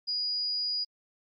sine tone, 4898 Hz, D#8, 28 cents flat, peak -28 dBFS, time 0.07-0.85 s, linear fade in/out 20 ms, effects AAC 48 kbps

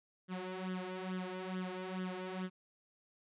sawtooth tone with flanger, 185 Hz, F#3, in tune, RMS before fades -41 dBFS, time 0.28-2.5 s, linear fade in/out 50 ms, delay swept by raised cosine 0.6 to 3.4 ms, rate 2.3 Hz, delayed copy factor +0.75, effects resampled to 8000 Hz

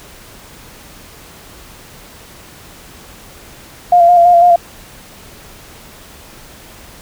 sine tone with vibrato, 697 Hz, F5, 4 cents flat, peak -4 dBFS, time 3.92-4.56 s, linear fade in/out 5 ms, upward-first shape square, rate 6 Hz, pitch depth 27 cents each way, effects pink hiss -38 dBFS RMS until 7.01 s

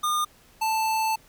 square tone pair in turn, 1214 / 881.8 Hz, D#6 / A5, -43 / +4 cents, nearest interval tritone, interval 553 cents, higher first, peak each -23 dBFS, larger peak neither, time 0.03-0.25 / 0.61-1.16 s, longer second, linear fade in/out 10 ms, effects pink hiss -56 dBFS RMS until 1.28 s

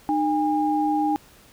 sine tone pair together, 304.5 / 813 Hz, D#4 / G#5, -37 / -37 cents, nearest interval octave + perfect fourth, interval 1700 cents, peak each -22 dBFS, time 0.09-1.16 s, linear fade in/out 0 ms, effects pink hiss -52 dBFS RMS until 1.52 s

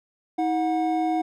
triangle tone pair together, 320 / 730.9 Hz, D#4 / F#5, +49 / -21 cents, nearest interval octave + major second, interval 1430 cents, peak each -22 dBFS, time 0.38-1.22 s, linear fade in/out 10 ms, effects none

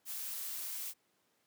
blue noise, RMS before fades -41 dBFS, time 0.05-0.94 s, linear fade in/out 50 ms, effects pink hiss -75 dBFS RMS until 1.46 s + high-pass 200 Hz 12 dB/octave

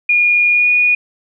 sine tone with pitch glide, 2433 to 2456 Hz, D#7 to D#7, -39 to -23 cents, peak -9 dBFS, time 0.09-0.95 s, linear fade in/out 5 ms, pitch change +16 cents, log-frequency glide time 0.52-0.69 s, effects none

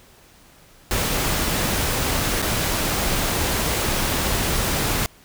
pink noise with dropouts, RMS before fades -22 dBFS, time 0.91-5.06 s, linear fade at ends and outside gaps 0 ms, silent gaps 2.419-2.425 s, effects pink hiss -51 dBFS RMS until 5.24 s

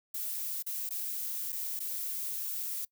violet noise with dropouts, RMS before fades -36 dBFS, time 0.14-2.85 s, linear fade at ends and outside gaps 5 ms, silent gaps 0.625-0.664 / 0.892-0.906 / 1.522-1.526 / 1.793-1.802 s, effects noise-tail reverb RT60 0.1 s tail -23 dB re dry

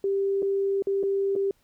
sine tone with dropouts, 393.6 Hz, G4, 7 cents sharp, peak -22 dBFS, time 0.04-1.51 s, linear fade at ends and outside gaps 2 ms, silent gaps 0.422-0.427 / 0.823-0.87 / 1.03-1.035 / 1.354-1.361 s, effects pink hiss -67 dBFS RMS until 1.63 s

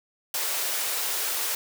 white high-pass noise, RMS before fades -28 dBFS, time 0.34-1.55 s, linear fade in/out 2 ms, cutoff 380 Hz, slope 24 dB/octave, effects none

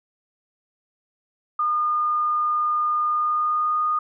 sine tone with pitch glide, 1217 to 1229.7 Hz, D#6 to D#6, -39 to -21 cents, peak -19 dBFS, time 1.59-3.99 s, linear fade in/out 5 ms, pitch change +18 cents, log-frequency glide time 3.06-3.78 s, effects none

